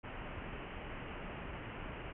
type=low-pass noise; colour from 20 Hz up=pink; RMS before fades=-45 dBFS; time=0.03-2.13 s; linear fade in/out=20 ms; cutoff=3000 Hz; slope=96 dB/octave; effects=none